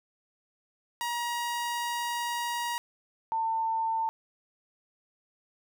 sawtooth / sine tone pair in turn, 951 / 897.6 Hz, A#5 / A5, +34 / +34 cents, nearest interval minor second, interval 100 cents, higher first, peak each -26 dBFS, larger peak neither, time 1.01-2.78 / 3.32-4.09 s, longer first, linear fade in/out 0 ms, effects none

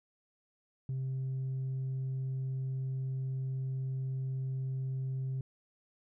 triangle tone with tanh clipping, 131.9 Hz, C3, 14 cents sharp, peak -33 dBFS, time 0.89-5.41 s, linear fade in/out 2 ms, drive 6 dB, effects none

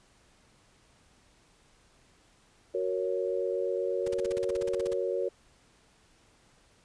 sine chord, F# major, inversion none, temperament equal, 370 / 466.2 / 554.4 Hz, F#4 / A#4 / C#5, 0 / 0 / 0 cents, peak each -32 dBFS, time 2.74-5.29 s, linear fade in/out 10 ms
pink noise bursts, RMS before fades -41 dBFS, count 15, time 4.06-4.935 s, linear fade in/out 5 ms, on 21 ms, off 40 ms
effects pink hiss -63 dBFS RMS until 6.84 s + resampled to 22050 Hz

